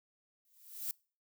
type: noise with exponential growth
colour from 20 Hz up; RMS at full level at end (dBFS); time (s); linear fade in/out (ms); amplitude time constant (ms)
violet; -35; 0.45-0.91; 1; 100
effects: noise-tail reverb RT60 0.4 s tail -26 dB re dry